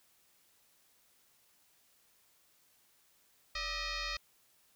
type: tone with frequency modulation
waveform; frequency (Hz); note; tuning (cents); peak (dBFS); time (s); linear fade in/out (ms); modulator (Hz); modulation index
sine; 1202; D6; +40; -35; 3.55-4.17; 5; 623; 6.5
effects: white hiss -69 dBFS RMS until 4.75 s